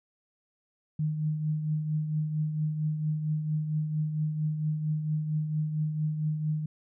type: tone with tremolo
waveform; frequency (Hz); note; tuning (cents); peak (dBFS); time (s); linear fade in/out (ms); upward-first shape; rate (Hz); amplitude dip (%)
sine; 153.7; D#3; -21; -24; 0.99-6.66; 5; triangle; 4.4; 55
effects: none